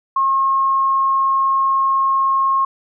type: tone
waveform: sine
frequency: 1079 Hz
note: C#6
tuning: 47 cents flat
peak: -13 dBFS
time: 0.16-2.65 s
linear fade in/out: 5 ms
effects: none